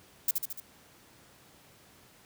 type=noise with echo; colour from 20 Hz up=violet; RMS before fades=-25 dBFS; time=0.28-0.31 s; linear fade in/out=5 ms; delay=73 ms; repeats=4; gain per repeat=-4 dB; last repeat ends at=0.602 s; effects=pink hiss -58 dBFS RMS until 2.25 s + high-pass 80 Hz 12 dB/octave

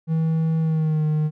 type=tone with pitch glide; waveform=triangle; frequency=161.1 to 153.38 Hz; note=E3 to D#3; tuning=-39 to -24 cents; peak=-16 dBFS; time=0.07-1.31 s; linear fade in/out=50 ms; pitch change=-85 cents; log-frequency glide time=0.6-1.05 s; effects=none

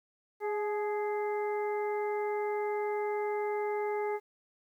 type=harmonic tone with a mistuned harmonic; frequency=415.3 Hz; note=G#4; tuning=in tune; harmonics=1 / 2 / 3 / 4 / 5; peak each=-31 / -36 / -46 / -49 / -44 dBFS; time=0.4-4.2 s; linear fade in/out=50 ms; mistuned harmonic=2; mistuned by=+37 cents; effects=11-bit

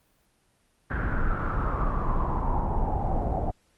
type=noise with low-pass filter sweep; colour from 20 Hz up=brown; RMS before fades=-26 dBFS; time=0.9-3.51 s; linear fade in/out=10 ms; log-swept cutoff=1600 to 690 Hz; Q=6.5; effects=pink hiss -67 dBFS RMS until 3.77 s + Opus 32 kbps

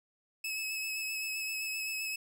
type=tone with vibrato; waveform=sawtooth; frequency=2585 Hz; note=E7; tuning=34 cents flat; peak=-31 dBFS; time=0.44-2.16 s; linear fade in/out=5 ms; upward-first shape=sine; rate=7.7 Hz; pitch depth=21 cents each way; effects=none

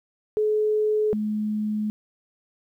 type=tone pair in turn; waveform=sine; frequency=427 / 212.5 Hz; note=G#4 / G#3; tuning=+48 / +40 cents; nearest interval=octave; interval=1208 cents; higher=first; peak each=-19 / -23 dBFS; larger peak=first; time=0.37-1.13 / 1.13-1.9 s; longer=second; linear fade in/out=0 ms; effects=10-bit

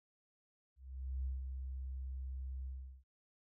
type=tone with ADSR envelope; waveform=sine; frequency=65.41 Hz; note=C2; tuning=in tune; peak=-35 dBFS; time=0.76-3.04 s; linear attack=490 ms; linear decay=160 ms; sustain=-5 dB; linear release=380 ms; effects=none

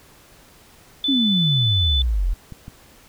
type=tone; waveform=sine; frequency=3500 Hz; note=A7; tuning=10 cents flat; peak=-19 dBFS; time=1.04-2.02 s; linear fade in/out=2 ms
type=exponential sweep; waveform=sine; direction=down; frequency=286 to 38.87 Hz; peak=-17 dBFS; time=1.08-2.34 s; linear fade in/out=10 ms
type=clicks; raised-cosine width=5 ms; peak=-23 dBFS; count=2; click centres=2.523 / 2.681 s
effects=pink hiss -50 dBFS RMS until 3.08 s

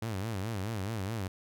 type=tone with vibrato; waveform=sawtooth; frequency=104.1 Hz; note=G#2; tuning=5 cents sharp; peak=-29 dBFS; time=0.02-1.28 s; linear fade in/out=5 ms; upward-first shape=sine; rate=4.7 Hz; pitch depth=190 cents each way; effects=none

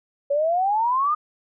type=exponential sweep; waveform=sine; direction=up; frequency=554.4 to 1244.5 Hz; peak=-18 dBFS; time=0.3-1.15 s; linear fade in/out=10 ms; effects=none

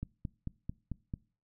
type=click train; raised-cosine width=5 ms; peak=-24 dBFS; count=6; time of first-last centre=0.03-1.139 s; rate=4.51 Hz; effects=noise-tail reverb RT60 0.4 s tail -23 dB re dry

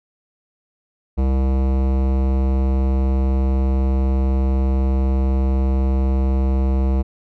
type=tone with hard clipping; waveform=sine; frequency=66 Hz; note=C2; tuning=16 cents sharp; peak=-17 dBFS; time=1.17-7.03 s; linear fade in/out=20 ms; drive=18 dB; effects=none

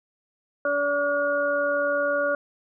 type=harmonic tone; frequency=287.2 Hz; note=D4; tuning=39 cents flat; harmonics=1 / 2 / 4 / 5; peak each=-35 / -23 / -32 / -26 dBFS; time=0.65-2.35 s; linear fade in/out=2 ms; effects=none

